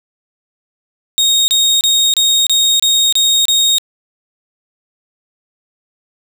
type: tone bursts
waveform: 30% pulse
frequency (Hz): 3727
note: A#7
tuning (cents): -1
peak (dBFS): -7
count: 8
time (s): 1.18-3.783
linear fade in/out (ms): 0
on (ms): 300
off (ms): 29
effects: none